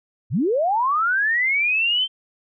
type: linear sweep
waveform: sine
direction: up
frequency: 84.3 to 3136 Hz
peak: -17 dBFS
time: 0.3-2.08 s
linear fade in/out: 50 ms
effects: none